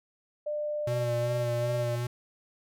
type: tone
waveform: sine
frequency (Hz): 597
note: D5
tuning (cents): +28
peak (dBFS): -29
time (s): 0.46-1.96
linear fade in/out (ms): 10
type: tone with vibrato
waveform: square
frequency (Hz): 121.4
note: B2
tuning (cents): -29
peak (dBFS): -30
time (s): 0.87-2.07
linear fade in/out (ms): 5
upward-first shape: sine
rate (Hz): 2.6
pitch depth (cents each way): 33
effects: none